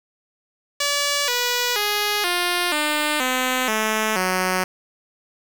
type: tone with pitch steps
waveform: 5% pulse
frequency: 574 / 488.3 / 415.4 / 353.3 / 300.6 / 255.7 / 217.5 / 185.02 Hz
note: D5 / B4 / G#4 / F4 / D4 / C4 / A3 / F#3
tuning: -40 / -20 / 0 / +20 / +40 / -40 / -20 / 0 cents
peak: -8 dBFS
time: 0.8-4.64 s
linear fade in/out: 5 ms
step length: 480 ms
effects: 7-bit